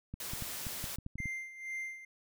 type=clicks; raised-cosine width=5 ms; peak=-28 dBFS; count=10; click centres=0.14 / 0.335 / 0.423 / 0.668 / 0.841 / 0.986 / 1.064 / 1.156 / 1.203 / 1.257 s
type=noise; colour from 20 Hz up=white; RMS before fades=-41 dBFS; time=0.2-0.96 s; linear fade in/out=2 ms
type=tone with tremolo; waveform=triangle; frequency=2093 Hz; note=C7; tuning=in tune; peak=-34 dBFS; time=1.18-2.05 s; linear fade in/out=5 ms; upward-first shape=sine; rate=2.1 Hz; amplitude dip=75%
effects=none